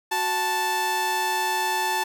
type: tone pair together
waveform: sawtooth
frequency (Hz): 369.7 / 880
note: F#4 / A5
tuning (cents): -1 / 0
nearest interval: octave + minor third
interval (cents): 1501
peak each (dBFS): -28 / -19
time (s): 0.11-2.04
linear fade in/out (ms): 10
effects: none